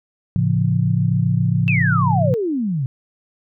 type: chord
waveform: sine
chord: A augmented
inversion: none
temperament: just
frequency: 110 / 137.5 / 171.88 Hz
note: A2 / C#3 / E#3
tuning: 0 / -14 / -27 cents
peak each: -19 dBFS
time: 0.36-2.34 s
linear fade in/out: 0 ms
type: exponential sweep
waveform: sine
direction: down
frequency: 2700 to 123.47 Hz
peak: -18 dBFS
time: 1.68-2.86 s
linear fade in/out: 0 ms
effects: none